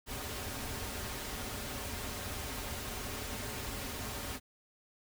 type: noise with comb filter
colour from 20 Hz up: pink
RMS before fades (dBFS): -40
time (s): 0.06-4.4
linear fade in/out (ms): 50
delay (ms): 6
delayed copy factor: -0.55
effects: none